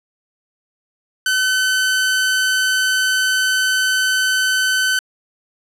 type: tone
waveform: sawtooth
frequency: 1520 Hz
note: F#6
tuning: 46 cents sharp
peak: -11 dBFS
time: 1.26-4.99 s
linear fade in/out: 2 ms
effects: low-pass 12000 Hz 12 dB/octave